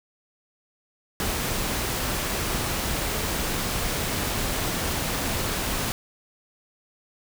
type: noise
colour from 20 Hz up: pink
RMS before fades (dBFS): -27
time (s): 1.2-5.92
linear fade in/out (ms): 0
effects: none